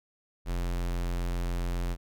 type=tone; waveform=square; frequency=43.65 Hz; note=F1; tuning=in tune; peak=-29 dBFS; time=0.45-1.97 s; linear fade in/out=50 ms; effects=none